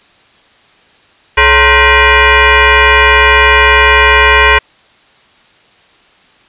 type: tone with frequency modulation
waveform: sine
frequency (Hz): 428.5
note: A4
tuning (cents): -46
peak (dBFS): -3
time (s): 1.37-4.59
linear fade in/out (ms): 10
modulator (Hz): 494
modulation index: 4.7
effects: white hiss -46 dBFS RMS until 6.48 s + resampled to 8000 Hz